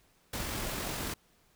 pink noise with amplitude modulation, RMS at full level -35 dBFS, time 0.33-1.14 s, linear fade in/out 5 ms, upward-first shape sine, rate 44.7 Hz, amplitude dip 25%, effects pink hiss -67 dBFS RMS until 1.55 s

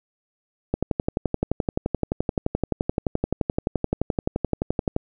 click train, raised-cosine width 2 ms, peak -8 dBFS, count 50, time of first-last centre 0.74-4.964 s, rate 11.6 Hz, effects none

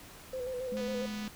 sine tone with vibrato, 507 Hz, B4, 45 cents sharp, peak -34 dBFS, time 0.33-1.06 s, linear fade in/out 5 ms, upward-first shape square, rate 7.3 Hz, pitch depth 39 cents each way
sine tone, 211.1 Hz, G#3, 29 cents sharp, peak -36 dBFS, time 0.72-1.28 s, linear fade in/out 0 ms
click train, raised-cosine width 0.2 ms, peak -28 dBFS, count 126, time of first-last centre 0.77-1.276 s, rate 247 Hz
effects pink hiss -51 dBFS RMS until 1.35 s

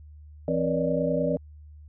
sine tone cluster, 167.2 / 263.7 / 477.5 / 572 / 602 Hz, E3 / C4 / A#4 / D5 / D5, +25 / +14 / +42 / -46 / +43 cents, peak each -29 dBFS, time 0.48-1.37 s, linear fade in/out 2 ms, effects added 75 Hz sine -44 dBFS peak until 1.88 s

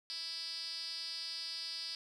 5% pulse tone with band-pass filter, 329.6 Hz, E4, in tune, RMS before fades -42 dBFS, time 0.1-1.95 s, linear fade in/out 0 ms, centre 4900 Hz, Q 9.9, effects none

